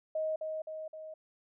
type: tone with echo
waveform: sine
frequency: 628 Hz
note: D#5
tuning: 16 cents sharp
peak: -30 dBFS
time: 0.15-0.36 s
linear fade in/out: 5 ms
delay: 260 ms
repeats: 3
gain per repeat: -4 dB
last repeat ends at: 1.14 s
effects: none